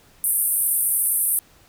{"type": "band-pass noise", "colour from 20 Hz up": "pink", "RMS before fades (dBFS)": -21, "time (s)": [0.24, 1.39], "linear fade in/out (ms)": 0, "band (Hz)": [8900, 14000], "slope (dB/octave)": 96, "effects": ["pink hiss -54 dBFS RMS until 1.68 s"]}